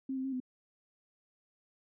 sine tone with pitch steps, 266.2 / 261.7 / 268 / 254.1 Hz, C4 / C4 / C4 / B3, +30 / 0 / +42 / +49 cents, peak -33 dBFS, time 0.09-0.402 s, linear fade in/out 5 ms, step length 78 ms, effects none

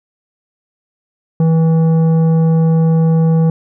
sine tone with tanh clipping, 162.4 Hz, E3, 26 cents flat, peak -10 dBFS, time 1.4-3.5 s, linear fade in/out 2 ms, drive 10 dB, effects none

